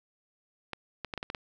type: clicks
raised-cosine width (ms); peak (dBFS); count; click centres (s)
0.3; -19; 7; 0.733 / 1.047 / 1.138 / 1.177 / 1.229 / 1.301 / 1.348
effects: none